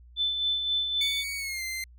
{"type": "tone with tremolo", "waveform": "sine", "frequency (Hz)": 3520, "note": "A7", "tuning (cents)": 0, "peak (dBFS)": -23, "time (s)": [0.16, 1.24], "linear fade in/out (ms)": 50, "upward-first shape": "sine", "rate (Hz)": 3.8, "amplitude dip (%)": 45}
{"type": "tone with pitch glide", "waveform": "sawtooth", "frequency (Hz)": [2243, 2081], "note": ["C#7", "C7"], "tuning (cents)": [20, -10], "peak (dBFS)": -28, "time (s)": [1.01, 1.84], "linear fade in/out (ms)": 2, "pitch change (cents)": -130, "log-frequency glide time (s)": [1.37, 1.63]}
{"effects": ["added 60 Hz sine -49 dBFS peak until 1.98 s"]}